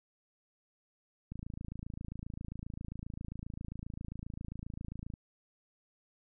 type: click train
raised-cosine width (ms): 5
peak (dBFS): -29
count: 106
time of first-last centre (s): 1.32-5.138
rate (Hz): 27.5
effects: none